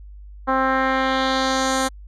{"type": "tone with low-pass filter sweep", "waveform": "10% pulse", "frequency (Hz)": 263.9, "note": "C4", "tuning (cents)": 15, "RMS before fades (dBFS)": -20, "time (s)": [0.47, 1.89], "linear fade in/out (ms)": 20, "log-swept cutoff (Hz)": [1200, 9200], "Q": 1.7, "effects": ["added 50 Hz sine -37 dBFS peak until 2.07 s"]}